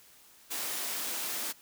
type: high-pass noise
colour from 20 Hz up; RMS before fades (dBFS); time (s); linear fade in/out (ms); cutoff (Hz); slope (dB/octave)
white; -35; 0.5-1.53; 20; 200; 24
effects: white hiss -58 dBFS RMS until 1.61 s